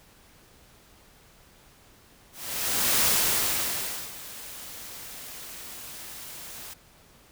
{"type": "noise with ADSR envelope", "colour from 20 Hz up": "white", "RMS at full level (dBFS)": -22, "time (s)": [2.32, 6.74], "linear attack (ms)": 690, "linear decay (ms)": 1100, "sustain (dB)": -19, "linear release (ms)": 10, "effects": ["pink hiss -56 dBFS RMS until 7.31 s"]}